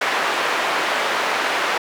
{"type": "band-pass noise", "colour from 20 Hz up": "white", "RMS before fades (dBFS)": -21, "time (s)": [0.01, 1.78], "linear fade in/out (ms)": 5, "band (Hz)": [450, 1900], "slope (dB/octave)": 12, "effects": []}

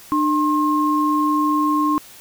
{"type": "tone pair together", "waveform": "sine", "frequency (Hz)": [300, 1067.6], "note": ["D4", "C6"], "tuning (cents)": [37, 35], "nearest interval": "octave + minor seventh", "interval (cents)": 2198, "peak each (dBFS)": -18, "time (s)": [0.12, 1.98], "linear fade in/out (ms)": 0, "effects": ["white hiss -43 dBFS RMS until 2.2 s"]}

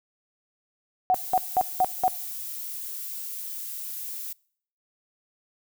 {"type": "tone bursts", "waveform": "sine", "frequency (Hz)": 740, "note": "F#5", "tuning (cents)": 0, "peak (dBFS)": -17, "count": 5, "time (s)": [1.1, 2.08], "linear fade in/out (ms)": 0, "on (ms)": 44, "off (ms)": 190}
{"type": "noise", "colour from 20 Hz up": "violet", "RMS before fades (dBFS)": -35, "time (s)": [1.14, 4.33], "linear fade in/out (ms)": 5}
{"effects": ["noise-tail reverb RT60 0.6 s tail -26 dB re dry"]}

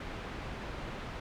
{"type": "low-pass noise", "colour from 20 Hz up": "pink", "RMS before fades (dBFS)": -41, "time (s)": [0, 1.2], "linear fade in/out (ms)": 5, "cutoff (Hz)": 2700, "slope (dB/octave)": 12, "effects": []}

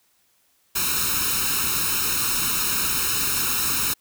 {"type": "noise with comb filter", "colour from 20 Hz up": "white", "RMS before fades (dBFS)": -23, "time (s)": [0.75, 3.94], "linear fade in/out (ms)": 10, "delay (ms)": 0.75, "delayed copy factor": 0.95, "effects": ["white hiss -64 dBFS RMS until 4 s"]}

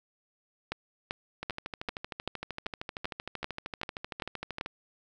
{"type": "two click trains", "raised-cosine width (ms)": 0.3, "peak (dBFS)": [-20, -16], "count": [43, 11], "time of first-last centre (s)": [[1.43, 4.661], [0.72, 4.611]], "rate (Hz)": [13, 2.57], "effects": []}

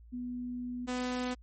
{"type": "tone pair in turn", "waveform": ["sine", "sawtooth"], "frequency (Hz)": [246.5, 250.1], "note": ["B3", "B3"], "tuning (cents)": [-3, 22], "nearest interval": "unison", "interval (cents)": 25, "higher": "second", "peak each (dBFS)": [-35, -28], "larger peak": "second", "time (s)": [[0.12, 0.87], [0.87, 1.35]], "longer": "first", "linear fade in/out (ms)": 20, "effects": ["added 57 Hz sine -51 dBFS peak until 1.42 s", "MP3 32 kbps"]}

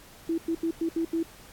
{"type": "tone bursts at uneven times", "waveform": "sine", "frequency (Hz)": 329.9, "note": "E4", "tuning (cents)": 1, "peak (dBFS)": -24, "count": 6, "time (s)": [[0.29, 0.38], [0.48, 0.55], [0.63, 0.71], [0.81, 0.89], [0.96, 1.05], [1.13, 1.23]], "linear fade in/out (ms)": 5, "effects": ["pink hiss -51 dBFS RMS until 1.52 s", "AAC 64 kbps"]}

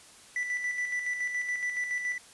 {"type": "tone with tremolo", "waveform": "triangle", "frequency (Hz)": 1975.5, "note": "B6", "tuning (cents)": 0, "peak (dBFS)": -26, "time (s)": [0.36, 2.18], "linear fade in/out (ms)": 2, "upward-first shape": "square", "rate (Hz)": 7.1, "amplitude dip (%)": 45, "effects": ["white hiss -53 dBFS RMS until 2.33 s", "resampled to 24000 Hz"]}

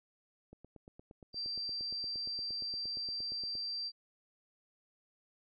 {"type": "click train", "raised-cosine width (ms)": 2, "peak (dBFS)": -39, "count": 27, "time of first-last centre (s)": [0.53, 3.553], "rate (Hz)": 8.6}
{"type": "tone", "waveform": "sine", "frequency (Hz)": 4699, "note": "D8", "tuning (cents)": 0, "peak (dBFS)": -36, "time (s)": [1.33, 3.92], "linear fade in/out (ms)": 50}
{"effects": []}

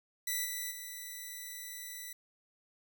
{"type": "tone with level steps", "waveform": "5% pulse", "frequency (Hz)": 1975.5, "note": "B6", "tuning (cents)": 0, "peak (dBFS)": [-22, -26, -32], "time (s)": [0.27, 2.13], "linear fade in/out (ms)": 5, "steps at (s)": [0.44, 0.7], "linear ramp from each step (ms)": 20, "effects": []}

